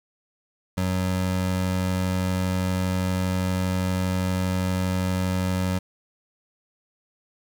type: tone pair together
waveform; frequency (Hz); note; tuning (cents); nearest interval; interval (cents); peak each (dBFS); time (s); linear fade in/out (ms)
square; 92.5 / 185; F#2 / F#3; 0 / 0; octave; 1200; -26; 0.77-5.79; 10
effects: 8-bit